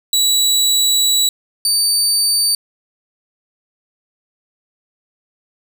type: tone pair in turn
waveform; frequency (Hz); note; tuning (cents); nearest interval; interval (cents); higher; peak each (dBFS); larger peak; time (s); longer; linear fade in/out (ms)
25% pulse; 3924 / 4601; B7 / D8; -12 / -36; minor third; 276; second; -8; neither; 0.13-1.29 / 1.65-2.55; first; 2
effects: none